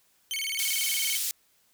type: tone with vibrato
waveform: sawtooth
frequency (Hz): 2621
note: E7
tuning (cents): -11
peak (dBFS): -26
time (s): 0.31-1.17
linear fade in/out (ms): 0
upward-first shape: square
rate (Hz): 19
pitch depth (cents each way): 290
type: band-pass noise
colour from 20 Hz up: white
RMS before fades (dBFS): -30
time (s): 0.59-1.31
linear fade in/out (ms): 0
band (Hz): 3800 to 15000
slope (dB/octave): 12
effects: white hiss -66 dBFS RMS until 1.73 s